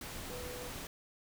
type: tone in noise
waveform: sine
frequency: 493.9 Hz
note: B4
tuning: in tune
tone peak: -45 dBFS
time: 0.3-0.68 s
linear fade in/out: 2 ms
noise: pink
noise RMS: -44 dBFS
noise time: 0.01-0.87 s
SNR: -4 dB
effects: none